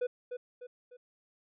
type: tone with echo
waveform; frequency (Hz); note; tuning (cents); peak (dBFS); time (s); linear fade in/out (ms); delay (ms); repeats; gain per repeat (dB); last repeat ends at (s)
triangle; 494; B4; 0; -27; 0.01-0.07; 10; 300; 3; -7; 0.97
effects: resampled to 8000 Hz